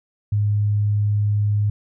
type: tone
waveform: sine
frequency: 103.83 Hz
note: G#2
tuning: in tune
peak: -16 dBFS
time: 0.32-1.7 s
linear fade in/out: 5 ms
effects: none